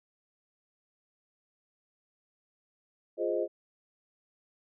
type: chord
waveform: sine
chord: F minor seventh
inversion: none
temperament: equal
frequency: 349.2 / 415.3 / 523.3 / 622.3 Hz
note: F4 / Ab4 / C5 / Eb5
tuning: 0 / 0 / 0 / 0 cents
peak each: -33 dBFS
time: 3.17-3.48 s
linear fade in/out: 50 ms
effects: none